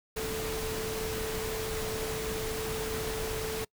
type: tone in noise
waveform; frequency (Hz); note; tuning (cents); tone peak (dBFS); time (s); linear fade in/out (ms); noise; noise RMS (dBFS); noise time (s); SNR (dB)
sine; 440; A4; 0; -34; 0.16-3.65; 10; pink; -36; 0.16-3.65; -1
effects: noise-tail reverb RT60 0.1 s tail -25 dB re dry